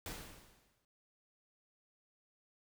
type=noise with exponential decay; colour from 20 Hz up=pink; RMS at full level=-42 dBFS; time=0.06-0.85 s; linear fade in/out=1 ms; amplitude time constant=170 ms; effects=none